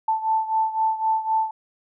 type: beating tone pair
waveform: sine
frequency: 881 / 884.9 Hz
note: A5 / A5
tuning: +2 / +10 cents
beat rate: 3.9 Hz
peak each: -21 / -25 dBFS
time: 0.08-1.51 s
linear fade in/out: 5 ms
effects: none